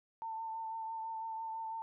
sine tone with vibrato, 895 Hz, A5, 29 cents sharp, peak -38 dBFS, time 0.22-1.82 s, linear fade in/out 0 ms, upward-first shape triangle, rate 6 Hz, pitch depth 25 cents each way, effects none

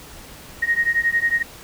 sine beating tone pair, 1864.7 / 1875.7 Hz, A#6 / A#6, 0 / +10 cents, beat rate 11 Hz, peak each -20 dBFS, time 0.62-1.43 s, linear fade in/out 10 ms, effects pink hiss -41 dBFS RMS until 1.63 s

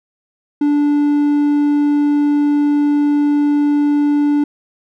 triangle tone, 291.7 Hz, D4, 12 cents flat, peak -9 dBFS, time 0.61-4.44 s, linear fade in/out 5 ms, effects none

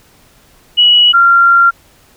sine tone pair in turn, 2927 / 1381.4 Hz, F#7 / F6, -19 / -19 cents, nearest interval octave + minor second, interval 1300 cents, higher first, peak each -4 dBFS, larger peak neither, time 0.77-1.13 / 1.13-1.71 s, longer second, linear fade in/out 20 ms, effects pink hiss -47 dBFS RMS until 2.16 s

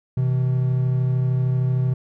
triangle tone pair together, 127.39 / 160.5 Hz, C3 / E3, -46 / -46 cents, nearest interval major third, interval 400 cents, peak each -16 / -25 dBFS, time 0.17-1.94 s, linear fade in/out 5 ms, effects none

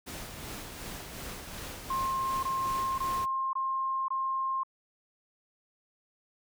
pink noise with tremolo, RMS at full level -40 dBFS, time 0.06-3.26 s, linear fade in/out 20 ms, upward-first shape sine, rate 2.7 Hz, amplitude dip 35%
sine tone bursts, 1062 Hz, C6, 25 cents sharp, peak -28 dBFS, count 5, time 1.9-4.634 s, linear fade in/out 5 ms, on 530 ms, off 21 ms
effects none

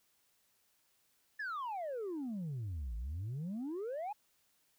sine exponential two-way sweep, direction down then up, 1783 to 52.7 to 867 Hz, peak -35 dBFS, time 1.39-4.13 s, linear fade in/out 10 ms, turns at 2.96 s, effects tanh soft clip ceiling -36 dBFS + white hiss -74 dBFS RMS until 4.78 s

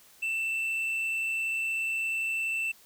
triangle tone with amplitude modulation, 2668 Hz, E7, 20 cents sharp, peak -25 dBFS, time 0.22-2.72 s, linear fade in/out 10 ms, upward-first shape sine, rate 137 Hz, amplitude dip 25%, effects white hiss -57 dBFS RMS until 2.85 s

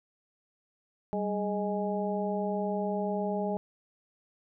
harmonic tone with a mistuned harmonic, 207.7 Hz, G#3, in tune, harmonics 1 / 2 / 3 / 4, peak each -32 / -34 / -34 / -36 dBFS, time 1.13-3.57 s, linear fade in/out 0 ms, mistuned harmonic 1, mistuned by -110 cents, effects none

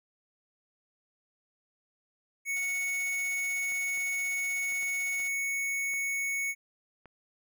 square tone, 2217 Hz, C#7, in tune, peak -30 dBFS, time 2.45-6.55 s, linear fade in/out 50 ms
5% pulse tone with tremolo, 720 Hz, F#5, 47 cents flat, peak -36 dBFS, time 2.56-5.28 s, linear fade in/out 5 ms, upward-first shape sine, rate 16 Hz, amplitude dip 60%
clicks, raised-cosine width 0.5 ms, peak -36 dBFS, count 7, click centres 3.721 / 3.975 / 4.723 / 4.829 / 5.2 / 5.937 / 7.057 s
effects none

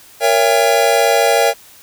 square chord, A# diminished seventh, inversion none, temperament just, 466.2 / 559.4 / 671.3 / 805.5 Hz, A#4 / C#5 / E5 / G5, 0 / +16 / +31 / +47 cents, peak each -17 dBFS, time 0.2-1.54 s, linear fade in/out 50 ms, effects white hiss -43 dBFS RMS until 1.82 s

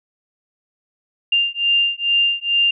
sine beating tone pair, 2794 / 2796.3 Hz, F7 / F7, 0 / +2 cents, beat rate 2.3 Hz, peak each -18 dBFS, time 1.32-2.71 s, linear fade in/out 5 ms, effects none

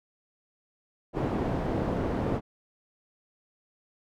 white low-pass noise, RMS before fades -29 dBFS, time 1.13-2.41 s, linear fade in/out 50 ms, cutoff 460 Hz, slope 12 dB/octave, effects none

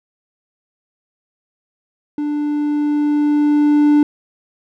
triangle tone with level ramp, 295.2 Hz, D4, 9 cents sharp, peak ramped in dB -16 to -6 dBFS, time 2.18-4.03 s, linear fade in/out 2 ms, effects none

